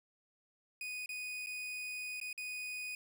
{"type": "tone with dropouts", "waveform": "40% pulse", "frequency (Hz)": 2484, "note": "D#7", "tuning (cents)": -3, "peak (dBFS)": -39, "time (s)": [0.81, 2.95], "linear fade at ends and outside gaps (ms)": 2, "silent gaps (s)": [[1.06, 1.091], [1.462, 1.469], [2.201, 2.213], [2.329, 2.377]], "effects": ["13-bit"]}